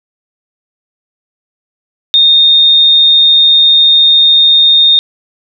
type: tone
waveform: sine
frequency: 3673 Hz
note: A#7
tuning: 26 cents flat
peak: -3 dBFS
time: 2.14-4.99 s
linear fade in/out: 0 ms
effects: none